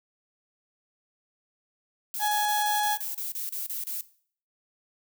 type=noise bursts; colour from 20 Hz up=violet; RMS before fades=-33 dBFS; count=11; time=2.14-4.01 s; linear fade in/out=0 ms; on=140 ms; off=33 ms
type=tone; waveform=35% pulse; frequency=838 Hz; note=G#5; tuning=15 cents sharp; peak=-22 dBFS; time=2.19-2.98 s; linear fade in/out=50 ms
effects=noise-tail reverb RT60 0.5 s tail -17 dB re dry